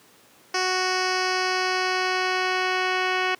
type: tone with low-pass filter sweep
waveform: 10% pulse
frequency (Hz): 370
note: F#4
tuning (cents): 0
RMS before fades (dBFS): -24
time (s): 0.54-3.35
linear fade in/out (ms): 5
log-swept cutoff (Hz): 5300 to 3400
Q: 2.5
effects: pink hiss -54 dBFS RMS until 3.39 s + high-pass 200 Hz 12 dB/octave